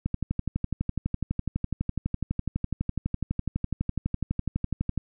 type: click train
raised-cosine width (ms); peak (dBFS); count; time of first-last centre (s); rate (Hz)
5; -14; 60; 0.06-4.977; 12
effects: none